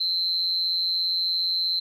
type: tone with amplitude modulation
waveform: sine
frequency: 4091 Hz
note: C8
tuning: 40 cents flat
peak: -18 dBFS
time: 0-1.8 s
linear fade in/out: 10 ms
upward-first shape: sine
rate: 177 Hz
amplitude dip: 75%
effects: tanh soft clip ceiling -14 dBFS